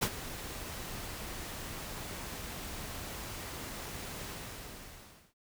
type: noise with ADSR envelope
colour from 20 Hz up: pink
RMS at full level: -28 dBFS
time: 0.01-5.34 s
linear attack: 19 ms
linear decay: 58 ms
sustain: -14 dB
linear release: 1100 ms
effects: noise-tail reverb RT60 0.1 s tail -21 dB re dry